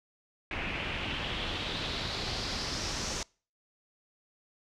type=noise with low-pass filter sweep; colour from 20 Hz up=pink; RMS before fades=-35 dBFS; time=0.51-3.23 s; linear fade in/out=2 ms; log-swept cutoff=2400 to 6200 Hz; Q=3.3; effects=noise-tail reverb RT60 0.4 s tail -26 dB re dry